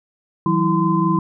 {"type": "tone cluster", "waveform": "sine", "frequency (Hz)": [162.6, 187.3, 326.6, 1028], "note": ["E3", "F#3", "E4", "C6"], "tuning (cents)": [-23, 21, -16, -31], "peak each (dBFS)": -20, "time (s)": [0.46, 1.19], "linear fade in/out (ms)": 2, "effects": []}